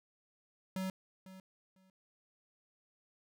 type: tone with echo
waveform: square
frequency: 188.5 Hz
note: F#3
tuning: 32 cents sharp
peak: -36 dBFS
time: 0.76-0.9 s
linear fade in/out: 2 ms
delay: 500 ms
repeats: 2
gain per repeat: -15 dB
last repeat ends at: 1.9 s
effects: none